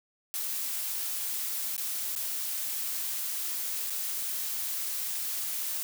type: noise with dropouts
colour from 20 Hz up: blue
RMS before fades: -33 dBFS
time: 0.34-5.83 s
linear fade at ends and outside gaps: 0 ms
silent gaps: 1.765-1.779 / 2.152-2.161 / 3.898-3.904 s
effects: none